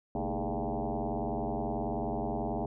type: tone with frequency modulation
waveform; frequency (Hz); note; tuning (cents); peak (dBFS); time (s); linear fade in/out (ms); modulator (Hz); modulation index
sine; 236.3; A#3; +24; -30; 0.15-2.66; 2; 90.8; 6.6
effects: none